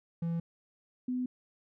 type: tone pair in turn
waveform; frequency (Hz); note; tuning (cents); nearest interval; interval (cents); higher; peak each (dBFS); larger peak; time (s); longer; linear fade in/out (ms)
triangle / sine; 167.7 / 251.3; E3 / B3; +30 / +30; perfect fifth; 700; second; -28 / -30; first; 0.22-0.4 / 1.08-1.26; neither; 5
effects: none